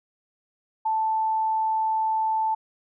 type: tone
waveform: sine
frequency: 880 Hz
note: A5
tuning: in tune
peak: -21 dBFS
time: 0.85-2.55 s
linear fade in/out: 10 ms
effects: none